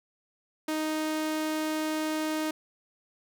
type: tone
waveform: sawtooth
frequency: 311.1 Hz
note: D#4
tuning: in tune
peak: -24 dBFS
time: 0.68-2.51 s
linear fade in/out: 5 ms
effects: none